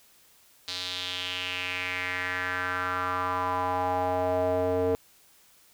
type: tone with band-pass filter sweep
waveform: square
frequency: 91 Hz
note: F#2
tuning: 28 cents flat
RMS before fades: -29 dBFS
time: 0.68-4.95 s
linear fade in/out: 0 ms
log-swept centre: 4200 to 490 Hz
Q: 3.8
effects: white hiss -59 dBFS RMS until 5.73 s